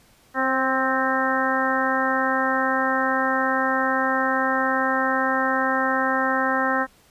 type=harmonic tone with a mistuned harmonic; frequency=262.4 Hz; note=C4; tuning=5 cents sharp; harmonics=1 / 2 / 3 / 4 / 5 / 6 / 7; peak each=-27 / -27 / -27 / -27 / -27 / -27 / -27 dBFS; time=0.34-6.87 s; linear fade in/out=50 ms; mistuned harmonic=2; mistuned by=+17 cents; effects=pink hiss -56 dBFS RMS until 7.1 s + resampled to 32000 Hz